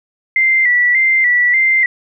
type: tone with vibrato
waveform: sine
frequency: 2020 Hz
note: B6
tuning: 39 cents sharp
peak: -9 dBFS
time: 0.36-1.86 s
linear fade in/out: 2 ms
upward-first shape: square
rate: 1.7 Hz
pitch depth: 57 cents each way
effects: none